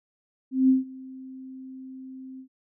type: tone with ADSR envelope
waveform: sine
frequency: 261.6 Hz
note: C4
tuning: in tune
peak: -14 dBFS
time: 0.51-2.48 s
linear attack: 180 ms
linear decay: 150 ms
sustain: -24 dB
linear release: 86 ms
effects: none